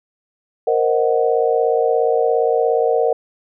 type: chord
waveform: sine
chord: C half-diminished seventh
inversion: third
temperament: equal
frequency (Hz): 466.2 / 523.3 / 622.3 / 740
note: Bb4 / C5 / Eb5 / Gb5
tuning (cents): 0 / 0 / 0 / 0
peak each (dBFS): -16 / -21 / -21 / -21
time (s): 0.67-3.13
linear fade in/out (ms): 5
effects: none